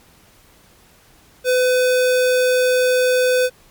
square tone, 504 Hz, B4, 35 cents sharp, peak -14 dBFS, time 1.44-3.5 s, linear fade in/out 50 ms, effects pink hiss -51 dBFS RMS until 3.7 s + MP3 96 kbps

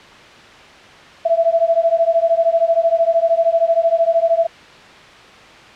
sine beating tone pair, 659.3 / 672.3 Hz, E5 / E5, 0 / +34 cents, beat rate 13 Hz, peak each -15 dBFS, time 1.25-4.47 s, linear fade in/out 10 ms, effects white hiss -40 dBFS RMS until 5.75 s + low-pass 3000 Hz 12 dB/octave

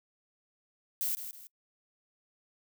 violet noise with echo, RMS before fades -32 dBFS, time 1.01-1.15 s, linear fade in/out 0 ms, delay 160 ms, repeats 2, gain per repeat -9 dB, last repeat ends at 1.47 s, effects noise-tail reverb RT60 0.1 s tail -24 dB re dry

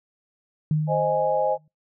sine tone with exponential decay, 153.7 Hz, D#3, 21 cents flat, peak -17 dBFS, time 0.71-1.68 s, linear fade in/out 2 ms, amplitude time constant 210 ms
sine chord, Ab major, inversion first, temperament equal, 523.3 / 622.3 / 830.6 Hz, C5 / Eb5 / Ab5, 0 / 0 / 0 cents, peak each -24 dBFS, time 0.87-1.58 s, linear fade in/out 50 ms
effects noise-tail reverb RT60 0.2 s tail -25 dB re dry

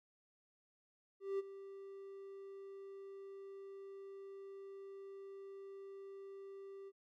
triangle tone with ADSR envelope, 392 Hz, G4, in tune, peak -32 dBFS, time 1.2-6.92 s, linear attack 190 ms, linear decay 25 ms, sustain -15 dB, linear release 43 ms, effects none

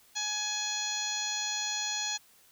harmonic tone, 840 Hz, G#5, 19 cents sharp, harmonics 1 / 2 / 3 / 4 / 5 / 6 / 7 / 8, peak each -41 / -41 / -42 / -38 / -36 / -46 / -40 / -36 dBFS, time 0.15-2.18 s, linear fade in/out 20 ms, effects white hiss -61 dBFS RMS until 2.51 s

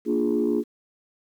sine chord, Bb dominant seventh, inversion none, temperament equal with one note detuned, 233.1 / 295 / 349.2 / 415.3 Hz, Bb3 / D4 / F4 / Ab4, 0 / +8 / 0 / 0 cents, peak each -25 dBFS, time 0.05-0.64 s, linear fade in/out 50 ms, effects tanh soft clip ceiling -13 dBFS + 9-bit

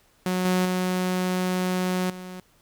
sawtooth tone with level steps, 183.2 Hz, F#3, 17 cents flat, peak -19 / -16 / -19 / -32 dBFS, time 0.26-2.4 s, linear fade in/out 2 ms, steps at 0.45 / 0.65 / 2.1 s, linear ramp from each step 2 ms, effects pink hiss -61 dBFS RMS until 2.61 s

